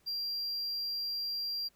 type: tone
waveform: triangle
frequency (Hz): 4750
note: D8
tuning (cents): +19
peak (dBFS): -32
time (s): 0.06-1.69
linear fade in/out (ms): 20
effects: pink hiss -69 dBFS RMS until 1.75 s